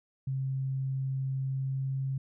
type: tone with pitch glide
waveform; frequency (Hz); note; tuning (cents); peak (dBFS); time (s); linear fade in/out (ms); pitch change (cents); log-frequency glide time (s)
sine; 133.6 to 134.37; C3 to C3; +36 to +46; -29; 0.27-2.18; 5; +10; 1.42-1.99
effects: none